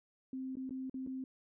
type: tone with dropouts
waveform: sine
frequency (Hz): 261.6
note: C4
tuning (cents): 0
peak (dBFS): -38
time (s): 0.33-1.24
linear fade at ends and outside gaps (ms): 2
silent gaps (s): 0.555-0.569 / 0.694-0.707 / 0.897-0.942 / 1.065-1.072
effects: none